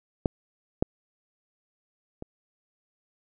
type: clicks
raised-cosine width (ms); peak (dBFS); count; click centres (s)
2; -9 / -8 / -23; 3; 0.258 / 0.825 / 2.224
effects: none